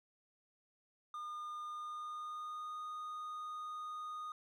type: tone with pitch glide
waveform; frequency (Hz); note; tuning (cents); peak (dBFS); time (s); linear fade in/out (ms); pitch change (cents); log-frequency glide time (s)
triangle; 1214 to 1234.5; D#6 to D#6; -43 to -14; -40; 1.14-4.32; 2; +29; 1.63-2.8
effects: none